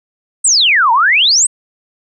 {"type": "exponential two-way sweep", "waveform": "sine", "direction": "down then up", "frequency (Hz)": [8670, 880, 8670], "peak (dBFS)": -7, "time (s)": [0.44, 1.47], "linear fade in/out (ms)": 10, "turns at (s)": 0.92, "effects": []}